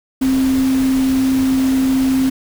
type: tone in noise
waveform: sine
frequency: 263.6 Hz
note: C4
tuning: 13 cents sharp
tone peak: -12 dBFS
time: 0.21-2.3 s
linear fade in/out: 10 ms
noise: pink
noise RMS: -28 dBFS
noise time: 0.21-2.3 s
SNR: +13 dB
effects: none